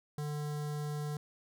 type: tone with notch filter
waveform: square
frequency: 148.5 Hz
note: D3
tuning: 20 cents sharp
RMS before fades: -37 dBFS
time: 0.18-1.17 s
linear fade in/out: 2 ms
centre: 2500 Hz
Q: 1.3
effects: none